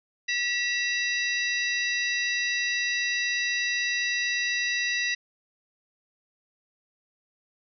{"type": "harmonic tone with a mistuned harmonic", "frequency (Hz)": 971, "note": "B5", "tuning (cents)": -30, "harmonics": [2, 3, 4, 5, 6], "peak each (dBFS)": [-27, -31, -33, -35, -37], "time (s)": [0.28, 5.15], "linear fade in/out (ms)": 10, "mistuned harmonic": 3, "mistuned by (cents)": -130, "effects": []}